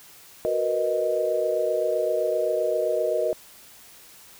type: chord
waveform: sine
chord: B major seventh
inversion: second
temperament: equal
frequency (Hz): 370 / 466.2 / 493.9 / 622.3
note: F#4 / A#4 / B4 / D#5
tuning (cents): 0 / 0 / 0 / 0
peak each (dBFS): -30 / -27 / -29 / -24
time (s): 0.45-3.33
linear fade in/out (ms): 0
effects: white hiss -49 dBFS RMS until 4.39 s